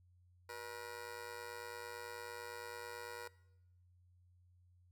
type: tone with amplitude modulation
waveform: 15% pulse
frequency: 479.3 Hz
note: A#4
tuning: 48 cents sharp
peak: -36 dBFS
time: 0.49-3.28 s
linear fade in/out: 5 ms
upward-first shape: sine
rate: 109 Hz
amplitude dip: 80%
effects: noise-tail reverb RT60 0.9 s tail -21 dB re dry + added 89 Hz sine -65 dBFS peak until 4.91 s